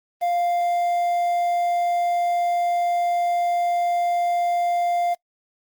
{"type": "tone with quantisation", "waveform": "triangle", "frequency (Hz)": 698.5, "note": "F5", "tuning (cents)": 0, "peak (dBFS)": -17, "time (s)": [0.21, 5.15], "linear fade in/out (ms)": 20, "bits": 7, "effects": ["noise-tail reverb RT60 0.1 s tail -24 dB re dry", "Opus 32 kbps"]}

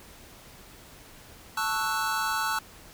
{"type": "chord", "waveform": "square", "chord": "F# minor seventh", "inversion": "first", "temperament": "equal", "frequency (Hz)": [880, 1108.7, 1318.5, 1480], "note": ["A5", "C#6", "E6", "F#6"], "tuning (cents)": [0, 0, 0, 0], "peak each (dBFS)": [-32, -35, -32, -32], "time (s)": [1.57, 2.59], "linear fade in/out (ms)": 5, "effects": ["pink hiss -50 dBFS RMS until 2.93 s"]}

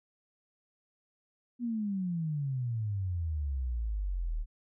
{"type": "exponential sweep", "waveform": "sine", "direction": "down", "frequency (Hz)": [246.9, 36.87], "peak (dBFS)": -30, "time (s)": [1.59, 4.46], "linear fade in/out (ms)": 50, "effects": []}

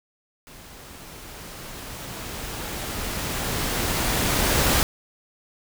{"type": "noise with level ramp", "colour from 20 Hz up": "pink", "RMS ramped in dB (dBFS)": [-45, -19], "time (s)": [0.47, 4.83], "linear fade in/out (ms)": 0, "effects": []}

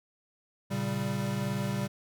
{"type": "chord", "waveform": "square", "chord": "G diminished", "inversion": "first", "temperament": "equal", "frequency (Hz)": [116.54, 138.59, 196], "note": ["Bb2", "Db3", "G3"], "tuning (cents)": [0, 0, 0], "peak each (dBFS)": [-36, -35, -33], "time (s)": [0.7, 1.88], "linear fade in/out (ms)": 20, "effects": []}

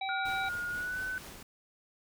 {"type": "harmonic tone", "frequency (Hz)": 772, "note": "G5", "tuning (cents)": -27, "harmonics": [1, 3, 5], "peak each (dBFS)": [-34, -39, -41], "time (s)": [0.01, 0.49], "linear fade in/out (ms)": 5}
{"type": "tone with pitch glide", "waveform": "sine", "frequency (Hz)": [1431, 1510], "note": ["F6", "F#6"], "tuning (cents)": [42, 35], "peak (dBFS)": -33, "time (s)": [0.09, 1.18], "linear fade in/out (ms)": 0, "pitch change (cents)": 93, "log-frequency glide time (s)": [0.69, 1.01]}
{"type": "noise with tremolo", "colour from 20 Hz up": "pink", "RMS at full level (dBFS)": -46, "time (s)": [0.25, 1.43], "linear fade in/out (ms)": 5, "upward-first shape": "triangle", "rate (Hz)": 4.2, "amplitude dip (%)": 35}
{"effects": []}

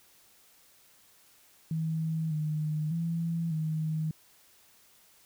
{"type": "tone with pitch steps", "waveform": "sine", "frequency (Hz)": [160.3, 153.3, 166.7, 157.1], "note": ["E3", "D#3", "E3", "D#3"], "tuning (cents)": [-48, -25, 20, 17], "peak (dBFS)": -28, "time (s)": [1.71, 4.11], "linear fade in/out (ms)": 2, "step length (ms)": 600, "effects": ["white hiss -61 dBFS RMS until 5.25 s"]}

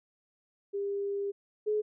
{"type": "tone pair in turn", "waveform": "sine", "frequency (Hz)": [400.7, 424], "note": ["G4", "G#4"], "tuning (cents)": [38, 36], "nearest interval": "minor second", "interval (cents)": 98, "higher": "second", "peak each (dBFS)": [-30, -26], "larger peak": "second", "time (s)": [[0.73, 1.32], [1.66, 1.82]], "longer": "first", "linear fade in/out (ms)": 20, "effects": []}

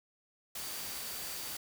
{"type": "tone in noise", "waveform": "sine", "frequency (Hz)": 4630, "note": "D8", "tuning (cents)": -25, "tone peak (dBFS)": -49, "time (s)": [0.59, 1.56], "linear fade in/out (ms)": 5, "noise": "white", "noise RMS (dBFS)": -41, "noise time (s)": [0.55, 1.57], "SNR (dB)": -11, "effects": []}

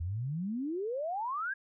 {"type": "exponential sweep", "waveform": "sine", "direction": "up", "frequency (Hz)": [79, 1661.2], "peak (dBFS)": -32, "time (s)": [0, 1.54], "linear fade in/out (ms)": 10, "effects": []}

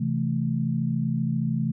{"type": "chord", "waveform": "sine", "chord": "A minor", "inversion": "first", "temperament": "just", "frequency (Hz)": [132, 165, 220], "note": ["C3", "E3", "A3"], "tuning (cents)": [16, 2, 0], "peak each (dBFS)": -27, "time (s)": [0, 1.72], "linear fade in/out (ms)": 10, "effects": []}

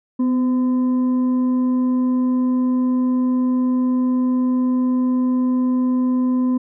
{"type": "tone with frequency modulation", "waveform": "sine", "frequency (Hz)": 252, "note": "B3", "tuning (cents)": 35, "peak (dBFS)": -15, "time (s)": [0.19, 6.58], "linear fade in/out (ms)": 10, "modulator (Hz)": 768, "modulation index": 0.22, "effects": []}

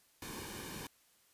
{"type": "noise with comb filter", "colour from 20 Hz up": "pink", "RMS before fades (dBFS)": -45, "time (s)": [0.22, 0.87], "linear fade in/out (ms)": 2, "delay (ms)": 1.5, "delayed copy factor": -0.65, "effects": ["white hiss -69 dBFS RMS until 1.33 s", "resampled to 32000 Hz"]}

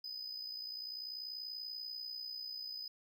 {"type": "tone with amplitude modulation", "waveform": "triangle", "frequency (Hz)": 5000, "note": "D#8", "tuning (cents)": 8, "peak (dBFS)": -38, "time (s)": [0.04, 2.88], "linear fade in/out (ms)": 5, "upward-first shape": "sine", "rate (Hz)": 60.4, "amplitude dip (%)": 60, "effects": []}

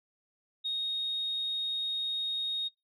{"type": "tone", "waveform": "sine", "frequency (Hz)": 3729, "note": "A#7", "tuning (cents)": 0, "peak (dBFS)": -29, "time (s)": [0.64, 2.69], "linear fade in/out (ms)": 20, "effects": ["noise-tail reverb RT60 0.2 s tail -26 dB re dry", "tanh soft clip ceiling -25 dBFS"]}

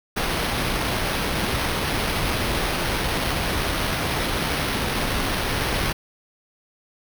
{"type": "noise with sample-and-hold", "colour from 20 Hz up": "pink", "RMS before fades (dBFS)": -24, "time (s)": [0.16, 5.93], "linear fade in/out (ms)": 10, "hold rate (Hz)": 7350, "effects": []}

